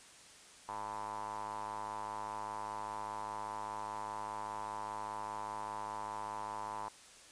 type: tone with band-pass filter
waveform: square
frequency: 52.5 Hz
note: G#1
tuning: 19 cents sharp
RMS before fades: -42 dBFS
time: 0.68-6.89 s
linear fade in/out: 10 ms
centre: 950 Hz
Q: 8.4
effects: white hiss -57 dBFS RMS until 7.31 s + resampled to 22050 Hz